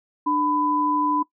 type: tone pair together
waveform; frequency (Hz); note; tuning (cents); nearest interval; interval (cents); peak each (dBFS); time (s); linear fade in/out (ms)
sine; 297.9 / 1000; D4 / B5; +25 / +21; octave + major sixth; 2096; -23 / -21; 0.26-1.23; 10
effects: noise-tail reverb RT60 0.1 s tail -19 dB re dry